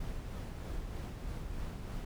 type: noise with tremolo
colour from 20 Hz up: brown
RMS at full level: -39 dBFS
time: 0-2.05 s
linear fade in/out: 5 ms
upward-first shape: sine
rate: 3.2 Hz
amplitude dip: 30%
effects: none